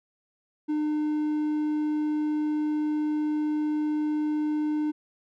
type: tone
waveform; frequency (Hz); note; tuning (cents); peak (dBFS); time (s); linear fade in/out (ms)
triangle; 302.6; D#4; -48; -22; 0.68-4.92; 20
effects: none